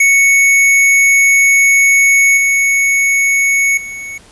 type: tone with level steps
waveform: square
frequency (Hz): 2217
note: C#7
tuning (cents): 0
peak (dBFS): -7 / -10 / -24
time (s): 0-4.18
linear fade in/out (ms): 5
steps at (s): 2.37 / 3.77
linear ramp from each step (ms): 5
effects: pink hiss -43 dBFS RMS until 4.31 s + resampled to 24000 Hz